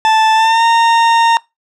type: tone with pitch glide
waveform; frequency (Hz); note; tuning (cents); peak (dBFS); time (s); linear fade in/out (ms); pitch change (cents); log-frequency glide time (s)
40% pulse; 879 to 921.6; A5 to A#5; -2 to -20; -7; 0.05-1.37; 0; +82; 0.34-0.64
effects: noise-tail reverb RT60 0.2 s tail -22 dB re dry + low-pass 5000 Hz 12 dB/octave